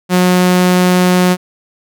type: tone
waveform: sawtooth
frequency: 181.1 Hz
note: F#3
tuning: 37 cents flat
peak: -4 dBFS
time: 0.09-1.37 s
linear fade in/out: 50 ms
effects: none